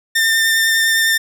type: tone with vibrato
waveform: sawtooth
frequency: 1802 Hz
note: A6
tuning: 41 cents sharp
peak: -9 dBFS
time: 0.15-1.18 s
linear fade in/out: 10 ms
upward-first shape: sine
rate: 9.9 Hz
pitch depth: 12 cents each way
effects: 8-bit